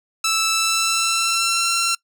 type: tone with pitch glide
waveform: 10% pulse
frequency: 1318.5 to 1358.7 Hz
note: E6 to F6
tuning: 0 to -48 cents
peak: -9 dBFS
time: 0.24-1.95 s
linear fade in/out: 5 ms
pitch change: +52 cents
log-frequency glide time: 0.51-1.7 s
effects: noise-tail reverb RT60 0.1 s tail -22 dB re dry